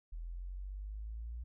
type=exponential sweep; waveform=sine; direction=up; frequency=40.77 to 59.9 Hz; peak=-40 dBFS; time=0.12-1.44 s; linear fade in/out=10 ms; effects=none